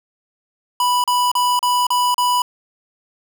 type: tone bursts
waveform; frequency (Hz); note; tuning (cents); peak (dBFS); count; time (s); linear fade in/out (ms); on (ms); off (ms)
square; 986; B5; -3; -15; 6; 0.8-2.42; 2; 240; 36
effects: none